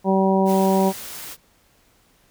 harmonic tone, 191.9 Hz, G3, 37 cents flat, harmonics 1 / 2 / 3 / 4 / 5, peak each -18 / -21 / -23 / -24 / -25 dBFS, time 0.04-0.93 s, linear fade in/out 50 ms
white noise, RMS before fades -35 dBFS, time 0.45-1.37 s, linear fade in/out 50 ms
effects pink hiss -59 dBFS RMS until 2.3 s

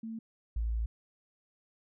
sine tone pair in turn, 224.4 / 56.1 Hz, A3 / A1, +34 / +34 cents, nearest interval 2 octaves, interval 2400 cents, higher first, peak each -37 / -29 dBFS, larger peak second, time 0.03-0.19 / 0.56-0.86 s, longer second, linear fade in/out 5 ms, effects none

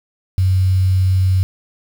sine tone with quantisation, 93.7 Hz, F#2, 22 cents sharp, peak -11 dBFS, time 0.38-1.43 s, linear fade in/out 0 ms, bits 6, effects none

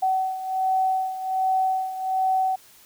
sine beating tone pair, 756 / 757.3 Hz, F#5 / F#5, +37 / +40 cents, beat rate 1.3 Hz, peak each -22 / -27 dBFS, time 0.02-2.56 s, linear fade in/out 10 ms, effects white hiss -52 dBFS RMS until 2.85 s

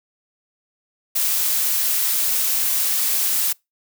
blue noise, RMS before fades -20 dBFS, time 1.15-3.53 s, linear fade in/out 10 ms, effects noise-tail reverb RT60 0.2 s tail -25 dB re dry

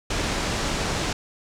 pink low-pass noise, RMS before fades -26 dBFS, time 0.1-1.13 s, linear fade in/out 5 ms, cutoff 7600 Hz, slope 24 dB/octave, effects none

